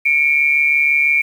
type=tone pair together; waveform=sine; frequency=2218 / 2364 Hz; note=C#7 / D7; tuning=0 / +11 cents; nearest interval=minor second; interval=111 cents; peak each=-16 / -13 dBFS; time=0.05-1.22 s; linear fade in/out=10 ms; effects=7-bit